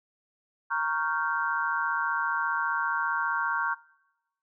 sine chord, G half-diminished seventh, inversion first, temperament equal with one note detuned, 932.3 / 1108.7 / 1396.9 / 1551.8 Hz, Bb5 / Db6 / F6 / G6, 0 / 0 / 0 / -18 cents, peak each -31 dBFS, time 0.7-3.75 s, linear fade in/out 20 ms, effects noise-tail reverb RT60 1.0 s tail -23 dB re dry

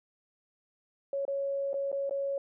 sine tone with dropouts, 554.4 Hz, C#5, in tune, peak -29 dBFS, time 1.13-2.38 s, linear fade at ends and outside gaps 2 ms, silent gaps 1.252-1.279 / 1.732-1.741 / 1.917-1.927 / 2.095-2.109 s, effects none

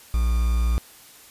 triangle tone with quantisation, 58.27 Hz, A#1, in tune, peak -16 dBFS, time 0.14-0.78 s, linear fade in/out 0 ms, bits 6, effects white hiss -48 dBFS RMS until 1.3 s + resampled to 32000 Hz

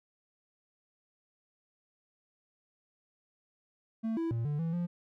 triangle tone with pitch steps, 223.9 / 330.3 / 115.7 / 147.2 / 165 / 174.2 Hz, A3 / E4 / A#2 / D3 / E3 / F3, +30 / +4 / -13 / +4 / +2 / -4 cents, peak -28 dBFS, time 4.03-4.87 s, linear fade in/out 20 ms, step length 140 ms, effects none

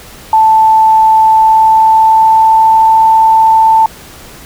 sine tone with pitch glide, 880 to 887.7 Hz, A5 to A5, 0 to +15 cents, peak -3 dBFS, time 0.33-3.86 s, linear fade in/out 2 ms, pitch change +15 cents, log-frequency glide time 1.26-2.91 s, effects pink hiss -33 dBFS RMS until 4.45 s

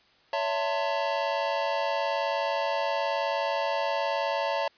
square tone cluster, 564 / 663 / 897 / 1045 Hz, C#5 / E5 / A5 / C6, +30 / +10 / +33 / -2 cents, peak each -31 / -32 / -31 / -38 dBFS, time 0.33-4.68 s, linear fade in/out 2 ms, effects white hiss -61 dBFS RMS until 4.77 s + resampled to 11025 Hz

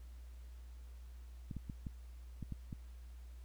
clicks, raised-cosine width 5 ms, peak -30 dBFS, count 7, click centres 1.512 / 1.567 / 1.698 / 1.868 / 2.427 / 2.523 / 2.728 s, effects added 60 Hz sine -49 dBFS peak until 3.44 s + pink hiss -69 dBFS RMS until 3.44 s

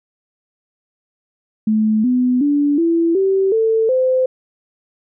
sine tone with pitch steps, 216.6 / 250.2 / 289.1 / 334 / 385.9 / 445.9 / 515.2 Hz, A3 / B3 / D4 / E4 / G4 / A4 / C5, -27 / +23 / -27 / +23 / -27 / +23 / -27 cents, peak -12 dBFS, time 1.67-4.26 s, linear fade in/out 5 ms, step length 370 ms, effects none

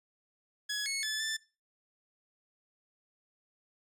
15% pulse tone with pitch steps, 1681 / 2191 / 1734 / 1764 Hz, G#6 / C#7 / A6 / A6, +20 / -21 / -26 / +4 cents, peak -26 dBFS, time 0.69-1.37 s, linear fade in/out 10 ms, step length 170 ms, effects noise-tail reverb RT60 0.3 s tail -20 dB re dry + resampled to 32000 Hz

